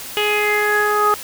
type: tone with low-pass filter sweep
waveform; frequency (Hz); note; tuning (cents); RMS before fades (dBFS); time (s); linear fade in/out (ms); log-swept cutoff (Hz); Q
sawtooth; 418.3; G#4; +12; -17; 0.17-1.14; 0; 2900 to 1200; 6.7
effects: white hiss -32 dBFS RMS until 1.23 s